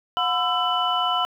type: tone cluster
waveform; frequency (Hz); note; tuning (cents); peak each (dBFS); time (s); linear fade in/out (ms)
sine; 724 / 1011 / 1333 / 2988; F#5 / B5 / E6 / F#7; -38 / +40 / +19 / +16; -25; 0.17-1.25; 0
effects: tanh soft clip ceiling -9 dBFS + 9-bit